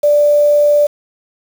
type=tone with quantisation; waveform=sine; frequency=587.3 Hz; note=D5; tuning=in tune; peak=-7 dBFS; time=0.03-0.87 s; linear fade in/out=10 ms; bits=5; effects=none